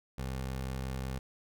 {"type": "tone", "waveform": "20% pulse", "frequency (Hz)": 65.41, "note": "C2", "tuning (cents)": 0, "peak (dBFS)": -30, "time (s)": [0.18, 1.19], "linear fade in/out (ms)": 5, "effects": []}